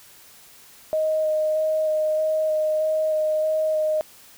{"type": "tone with vibrato", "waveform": "sine", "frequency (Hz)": 622.3, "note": "D#5", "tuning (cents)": 0, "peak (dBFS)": -19, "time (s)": [0.93, 4.01], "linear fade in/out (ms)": 0, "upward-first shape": "square", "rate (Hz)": 1.6, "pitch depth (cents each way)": 9, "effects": ["white hiss -49 dBFS RMS until 4.37 s"]}